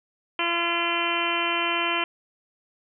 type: harmonic tone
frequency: 341.4 Hz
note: F4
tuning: 39 cents flat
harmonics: 1 / 2 / 3 / 4 / 5 / 6 / 7 / 8 / 9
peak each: -32 / -33 / -29 / -32 / -35 / -34 / -30 / -30 / -30 dBFS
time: 0.39-2.04 s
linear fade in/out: 2 ms
effects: none